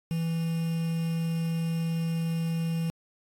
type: tone with quantisation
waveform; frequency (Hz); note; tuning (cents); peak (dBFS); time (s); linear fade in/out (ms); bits
triangle; 164.81; E3; 0; -24; 0.11-2.9; 0; 7
effects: AAC 64 kbps